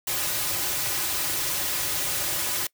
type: noise with comb filter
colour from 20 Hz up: white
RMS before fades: -27 dBFS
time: 0.07-2.67 s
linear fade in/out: 5 ms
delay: 4.4 ms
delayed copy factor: -0.7
effects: noise-tail reverb RT60 0.1 s tail -23 dB re dry